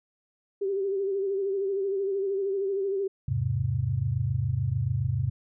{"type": "tone with vibrato", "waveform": "sine", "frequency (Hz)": 392, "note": "G4", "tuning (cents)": 0, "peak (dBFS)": -25, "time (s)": [0.61, 3.08], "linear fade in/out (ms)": 10, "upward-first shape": "sine", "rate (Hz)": 13, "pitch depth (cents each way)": 51}
{"type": "chord", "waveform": "sine", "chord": "E augmented", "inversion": "none", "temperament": "equal", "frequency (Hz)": [82.41, 103.83, 130.81], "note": ["E2", "G#2", "B#2"], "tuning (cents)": [0, 0, 0], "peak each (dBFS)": [-33, -28, -27], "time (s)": [3.28, 5.3], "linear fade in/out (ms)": 5}
{"effects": []}